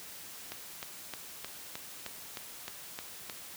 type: click train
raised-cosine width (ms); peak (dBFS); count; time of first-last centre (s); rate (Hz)
0.2; -21; 10; 0.52-3.298; 3.24
effects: white hiss -47 dBFS RMS until 3.56 s + high-pass 60 Hz 12 dB/octave